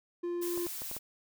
triangle tone, 348.4 Hz, F4, 4 cents flat, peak -30 dBFS, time 0.23-0.67 s, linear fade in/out 10 ms
blue noise, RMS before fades -40 dBFS, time 0.41-0.99 s, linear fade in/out 20 ms
clicks, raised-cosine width 1 ms, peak -30 dBFS, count 5, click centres 0.576 / 0.667 / 0.819 / 0.914 / 0.966 s
effects none

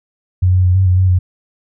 sine tone with pitch steps, 91.4 / 92 / 90.5 / 95 / 90.9 / 93.4 / 90.6 Hz, F#2 / F#2 / F#2 / F#2 / F#2 / F#2 / F#2, -21 / -9 / -38 / +46 / -30 / +17 / -36 cents, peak -8 dBFS, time 0.42-1.19 s, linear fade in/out 10 ms, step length 110 ms, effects none

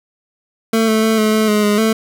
25% pulse tone with pitch steps, 224.2 / 219.2 / 221.6 / 215.7 / 217.5 / 210.5 / 207.5 / 221.3 Hz, A3 / A3 / A3 / A3 / A3 / G#3 / G#3 / A3, +33 / -6 / +13 / -34 / -20 / +24 / -1 / +10 cents, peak -8 dBFS, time 0.73-1.93 s, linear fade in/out 5 ms, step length 150 ms, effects none

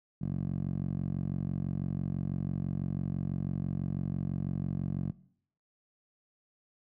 10% pulse tone with band-pass filter, 46.04 Hz, F#1, 8 cents flat, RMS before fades -33 dBFS, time 0.21-5.12 s, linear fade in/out 10 ms, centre 160 Hz, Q 2.1, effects noise-tail reverb RT60 0.6 s tail -19 dB re dry

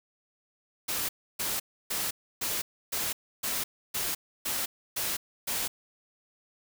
white noise bursts, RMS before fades -31 dBFS, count 10, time 0.88-5.68 s, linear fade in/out 10 ms, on 210 ms, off 300 ms, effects none

